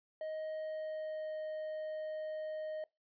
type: tone with pitch glide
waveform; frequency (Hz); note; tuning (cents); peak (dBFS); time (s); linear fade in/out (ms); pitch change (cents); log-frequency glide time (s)
triangle; 626 to 621.3; D#5 to D#5; +10 to -3; -36; 0.21-2.84; 2; -13; 0.51-1.39
effects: noise-tail reverb RT60 0.2 s tail -23 dB re dry + resampled to 11025 Hz